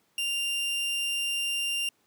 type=tone; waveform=40% pulse; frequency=2789 Hz; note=F7; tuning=3 cents flat; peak=-26 dBFS; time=0.18-1.89 s; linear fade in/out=2 ms; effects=pink hiss -69 dBFS RMS until 2.06 s + high-pass 150 Hz 12 dB/octave